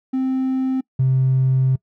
triangle tone pair in turn, 261.6 / 131.29 Hz, C4 / C3, 0 / +6 cents, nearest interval octave, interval 1194 cents, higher first, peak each -15 / -10 dBFS, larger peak second, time 0.13-0.81 / 0.99-1.76 s, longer second, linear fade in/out 10 ms, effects noise-tail reverb RT60 0.1 s tail -25 dB re dry + tanh soft clip ceiling -11 dBFS

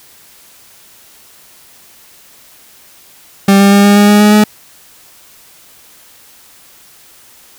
40% pulse tone with pitch steps, 197.2 / 199.15 / 201.1 / 203.1 / 205.1 / 207.1 / 209.2 / 211.2 Hz, G3 / G3 / G3 / G#3 / G#3 / G#3 / G#3 / G#3, +11 / +28 / +44 / -38 / -21 / -5 / +13 / +29 cents, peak -3 dBFS, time 3.48-4.44 s, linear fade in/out 5 ms, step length 120 ms, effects white hiss -42 dBFS RMS until 7.58 s

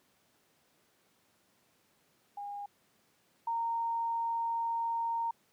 sine tone pair in turn, 813 / 923.6 Hz, G#5 / A#5, -37 / -16 cents, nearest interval major second, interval 221 cents, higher second, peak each -38 / -30 dBFS, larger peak second, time 2.37-2.66 / 3.47-5.31 s, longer second, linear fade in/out 5 ms, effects pink hiss -70 dBFS RMS until 5.52 s + high-pass 150 Hz 12 dB/octave

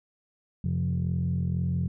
sine tone cluster, 89 / 133.2 / 175.1 Hz, F2 / C3 / F3, +33 / +31 / +5 cents, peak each -28 dBFS, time 0.64-1.88 s, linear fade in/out 5 ms, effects tanh soft clip ceiling -19 dBFS

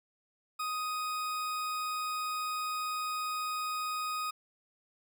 40% pulse tone, 1249 Hz, D#6, 6 cents sharp, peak -32 dBFS, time 0.59-4.31 s, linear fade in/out 10 ms, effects none

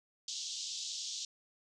white band-pass noise, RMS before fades -41 dBFS, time 0.28-1.25 s, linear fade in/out 2 ms, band 3200 to 6900 Hz, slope 48 dB/octave, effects resampled to 22050 Hz

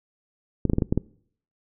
clicks, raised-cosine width 3 ms, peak -8 dBFS, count 7, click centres 0.653 / 0.698 / 0.734 / 0.784 / 0.822 / 0.925 / 0.976 s, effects noise-tail reverb RT60 0.6 s tail -23 dB re dry

